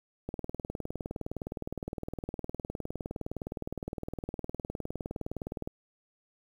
click train, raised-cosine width 2 ms, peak -22 dBFS, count 106, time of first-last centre 0.29-5.675 s, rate 19.5 Hz, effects 9-bit

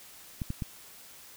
clicks, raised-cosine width 5 ms, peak -20 dBFS, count 3, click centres 0.418 / 0.504 / 0.622 s, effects white hiss -51 dBFS RMS until 1.36 s

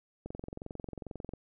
click train, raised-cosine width 2 ms, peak -27 dBFS, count 25, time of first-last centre 0.26-1.336 s, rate 22.3 Hz, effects none

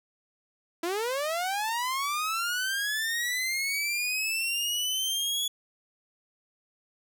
sawtooth linear sweep, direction up, 325.6 to 3400 Hz, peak -24 dBFS, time 0.83-5.48 s, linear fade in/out 5 ms, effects none

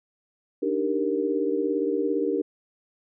sine chord, Eb major seventh, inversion third, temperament equal, 293.7 / 311.1 / 392 / 466.2 Hz, D4 / Eb4 / G4 / Bb4, 0 / 0 / 0 / 0 cents, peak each -28 / -31 / -27 / -27 dBFS, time 0.62-2.42 s, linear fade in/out 10 ms, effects none

